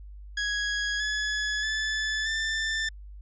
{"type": "tone with pitch steps", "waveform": "sawtooth", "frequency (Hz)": [1661.2, 1699, 1737.8, 1777.3], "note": ["G#6", "G#6", "A6", "A6"], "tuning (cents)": [0, 39, -22, 17], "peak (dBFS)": -23, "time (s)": [0.37, 2.89], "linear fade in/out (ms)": 5, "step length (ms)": 630, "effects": ["added 50 Hz sine -41 dBFS peak until 3.21 s", "resampled to 16000 Hz"]}